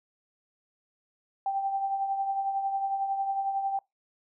sine tone with tremolo, 784 Hz, G5, in tune, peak -24 dBFS, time 1.46-3.79 s, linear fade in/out 2 ms, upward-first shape triangle, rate 11 Hz, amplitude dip 55%, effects noise-tail reverb RT60 0.2 s tail -24 dB re dry

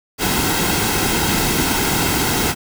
pink noise with comb filter, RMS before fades -18 dBFS, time 0.18-2.55 s, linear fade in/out 50 ms, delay 1.7 ms, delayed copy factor -0.55, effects none

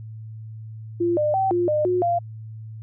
sine tone with pitch steps, 344.9 / 601 / 769 / 350.8 / 605 / 361.3 / 691 Hz, F4 / D5 / G5 / F4 / D#5 / F#4 / F5, -22 / +40 / -33 / +8 / -49 / -41 / -19 cents, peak -18 dBFS, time 1-2.19 s, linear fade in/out 10 ms, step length 170 ms, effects added 110 Hz sine -34 dBFS peak until 2.82 s

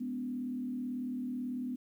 sine tone with frequency modulation, 249.7 Hz, B3, 19 cents sharp, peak -34 dBFS, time 0-1.76 s, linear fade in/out 10 ms, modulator 38.2 Hz, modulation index 0.64, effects 11-bit

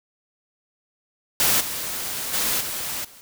white noise with level steps, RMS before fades -19 / -29 / -23 / -29 / -47 dBFS, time 1.4-3.21 s, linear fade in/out 0 ms, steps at 1.6 / 2.33 / 2.6 / 3.04 s, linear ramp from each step 10 ms, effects none

